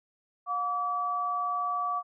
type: tone pair together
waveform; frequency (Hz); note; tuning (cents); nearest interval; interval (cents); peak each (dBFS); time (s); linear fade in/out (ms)
sine; 717 / 1150.1; F5 / D6; +45 / -37; minor sixth; 818; -34 / -28; 0.46-2.03; 50
effects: none